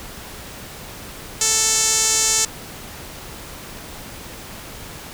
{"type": "tone with band-pass filter", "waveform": "sawtooth", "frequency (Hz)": 441.4, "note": "A4", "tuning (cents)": 5, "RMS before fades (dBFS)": -18, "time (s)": [1.41, 2.45], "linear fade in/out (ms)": 2, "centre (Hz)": 6900, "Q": 3.2, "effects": ["pink hiss -36 dBFS RMS until 5.13 s"]}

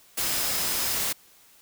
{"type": "tone in noise", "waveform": "sine", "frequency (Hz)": 5090, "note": "D#8", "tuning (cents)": 39, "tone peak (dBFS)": -36, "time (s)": [0.22, 0.95], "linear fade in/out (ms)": 10, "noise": "white", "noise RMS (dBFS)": -27, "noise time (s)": [0.17, 1.13], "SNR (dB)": -12, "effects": ["white hiss -56 dBFS RMS until 1.61 s"]}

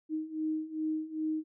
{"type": "beating tone pair", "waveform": "sine", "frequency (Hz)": [311.1, 313.6], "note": ["D#4", "D#4"], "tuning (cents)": [0, 14], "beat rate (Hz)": 2.5, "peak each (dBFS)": [-36, -33], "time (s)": [0.09, 1.44], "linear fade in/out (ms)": 50, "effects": []}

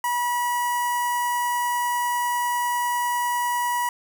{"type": "tone with notch filter", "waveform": "sawtooth", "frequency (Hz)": 970, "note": "B5", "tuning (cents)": -31, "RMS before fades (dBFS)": -24, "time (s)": [0.04, 3.89], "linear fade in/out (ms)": 2, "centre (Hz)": 4000, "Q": 0.67, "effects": []}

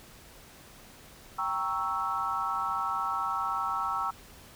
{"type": "chord", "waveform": "sine", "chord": "G diminished seventh", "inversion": "none", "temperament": "equal", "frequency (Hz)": [784, 932.3, 1108.7, 1318.5], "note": ["G5", "Bb5", "Db6", "Fb6"], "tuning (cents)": [0, 0, 0, 0], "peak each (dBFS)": [-36, -35, -34, -31], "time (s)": [1.38, 4.11], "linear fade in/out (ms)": 10, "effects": ["pink hiss -52 dBFS RMS until 4.55 s"]}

